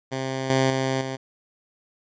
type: tone with level steps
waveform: 10% pulse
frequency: 132.5 Hz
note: C3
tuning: 22 cents sharp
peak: -18 / -10 / -14 / -20 dBFS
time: 0.11-1.17 s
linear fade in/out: 20 ms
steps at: 0.5 / 0.7 / 1.01 s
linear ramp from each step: 2 ms
effects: resampled to 16000 Hz